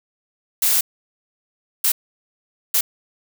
blue noise bursts at uneven times, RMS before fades -17 dBFS, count 3, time 0.62-0.81 / 1.84-1.92 / 2.74-2.81 s, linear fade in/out 5 ms, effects none

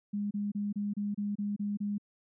sine tone bursts, 204.9 Hz, G#3, 23 cents flat, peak -30 dBFS, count 9, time 0.13-1.982 s, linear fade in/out 10 ms, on 180 ms, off 29 ms, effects none

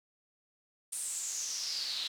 pink noise with band-pass filter sweep, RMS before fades -37 dBFS, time 0.92-2.08 s, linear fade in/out 10 ms, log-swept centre 9200 to 3800 Hz, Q 6.4, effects none

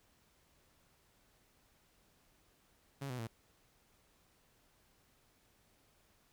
sawtooth tone with pitch steps, 138.59 / 125.63 / 113.88 Hz, C#3 / B2 / A#2, 0 / +30 / -40 cents, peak -36 dBFS, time 3.01-3.274 s, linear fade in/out 10 ms, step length 88 ms, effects pink hiss -71 dBFS RMS until 6.32 s

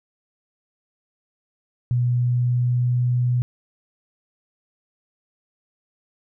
sine tone with pitch glide, 122.4 to 123.32 Hz, B2 to B2, -15 to -2 cents, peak -17 dBFS, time 1.91-3.42 s, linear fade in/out 0 ms, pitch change +13 cents, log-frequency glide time 2.08-3 s, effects none

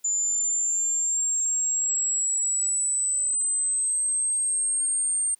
sine linear sweep, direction up, 7070 to 8710 Hz, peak -22 dBFS, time 0.04-5.35 s, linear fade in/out 10 ms, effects white hiss -65 dBFS RMS until 5.39 s + high-pass 150 Hz 12 dB/octave

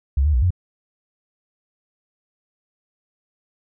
sine tone with pitch steps, 68.4 / 75.9 / 61.2 / 89.6 Hz, C#2 / D#2 / B1 / F2, -23 / -42 / -15 / +45 cents, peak -14 dBFS, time 0.17-0.506 s, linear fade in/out 5 ms, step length 84 ms, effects none

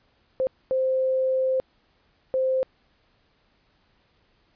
sine tone bursts at uneven times, 522 Hz, C5, 4 cents flat, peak -20 dBFS, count 3, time 0.4-0.47 / 0.71-1.6 / 2.34-2.63 s, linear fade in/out 0 ms, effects pink hiss -65 dBFS RMS until 4.55 s + resampled to 11025 Hz

